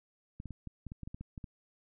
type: clicks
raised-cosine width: 5 ms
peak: -30 dBFS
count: 12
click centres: 0.401 / 0.457 / 0.507 / 0.673 / 0.867 / 0.919 / 1.033 / 1.075 / 1.145 / 1.21 / 1.378 / 1.442 s
effects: none